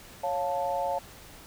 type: chord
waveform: sine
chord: Db augmented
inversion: none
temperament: equal with one note detuned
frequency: 554.4 / 704.5 / 880 Hz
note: Db5 / F5 / A5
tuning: 0 / +15 / 0 cents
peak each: -31 dBFS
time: 0.23-0.99 s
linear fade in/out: 10 ms
effects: pink hiss -49 dBFS RMS until 1.46 s